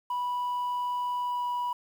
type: tone with pitch glide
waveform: sine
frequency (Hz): 983 to 977.3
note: B5 to B5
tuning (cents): -8 to -18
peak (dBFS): -25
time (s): 0.1-1.73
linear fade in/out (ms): 5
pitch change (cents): -10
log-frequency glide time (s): 1.18-1.47
effects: tanh soft clip ceiling -27 dBFS + 9-bit